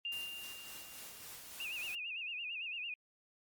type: tone with exponential decay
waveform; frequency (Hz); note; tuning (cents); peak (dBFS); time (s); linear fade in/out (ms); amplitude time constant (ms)
sine; 2794; F7; 0; -36; 0.05-1.66; 1; 350
type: noise with tremolo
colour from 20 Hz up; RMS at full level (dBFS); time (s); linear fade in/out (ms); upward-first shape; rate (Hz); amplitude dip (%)
white; -49; 0.12-1.95; 2; sine; 3.6; 35
type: tone with vibrato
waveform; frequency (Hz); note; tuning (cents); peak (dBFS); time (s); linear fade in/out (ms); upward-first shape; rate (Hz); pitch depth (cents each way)
sine; 2637; E7; 0; -39; 1.6-2.94; 2; sine; 8.9; 130
effects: Opus 32 kbps